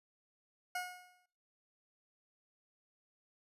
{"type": "tone with exponential decay", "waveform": "20% pulse", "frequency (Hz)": 724, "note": "F#5", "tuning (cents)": -38, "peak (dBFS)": -30, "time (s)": [0.75, 1.26], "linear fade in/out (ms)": 5, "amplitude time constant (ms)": 110, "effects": ["noise-tail reverb RT60 0.5 s tail -19 dB re dry", "resampled to 32000 Hz"]}